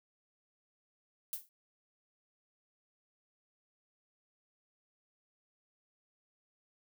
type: noise with exponential decay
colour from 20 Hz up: violet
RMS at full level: -35 dBFS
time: 1.33-1.49 s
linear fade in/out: 0 ms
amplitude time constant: 34 ms
effects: none